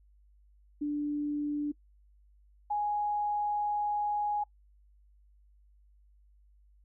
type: tone pair in turn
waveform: sine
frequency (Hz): 293.7 / 830.7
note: D4 / G#5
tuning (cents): 0 / 0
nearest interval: octave + tritone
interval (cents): 1800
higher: second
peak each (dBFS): -29 / -28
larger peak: second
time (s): 0.81-1.72 / 2.7-4.44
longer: second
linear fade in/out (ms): 10
effects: noise-tail reverb RT60 0.1 s tail -23 dB re dry + added 50 Hz sine -59 dBFS peak until 6.84 s